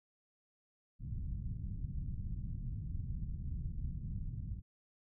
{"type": "low-pass noise", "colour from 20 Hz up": "pink", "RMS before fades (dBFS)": -40, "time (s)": [0.99, 4.62], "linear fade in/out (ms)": 50, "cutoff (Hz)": 160, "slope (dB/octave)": 24, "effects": []}